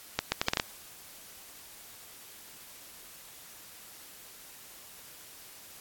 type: accelerating click train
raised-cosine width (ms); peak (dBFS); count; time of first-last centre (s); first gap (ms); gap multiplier
0.2; -8; 7; 0.19-0.599; 130; 0.73
effects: white hiss -50 dBFS RMS until 5.8 s + AAC 64 kbps